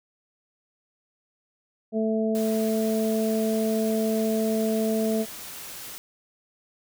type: harmonic tone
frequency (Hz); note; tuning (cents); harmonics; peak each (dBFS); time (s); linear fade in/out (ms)
220; A3; 0; 1 / 2 / 3; -24 / -27 / -29; 1.92-5.26; 50
type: noise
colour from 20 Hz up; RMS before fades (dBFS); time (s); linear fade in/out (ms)
white; -39; 2.35-5.98; 0
effects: none